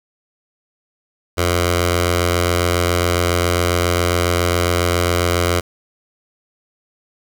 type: tone with notch filter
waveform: 10% pulse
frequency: 87.31 Hz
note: F2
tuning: in tune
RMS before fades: -17 dBFS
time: 1.37-5.61 s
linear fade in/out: 20 ms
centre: 210 Hz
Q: 0.65
effects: 7-bit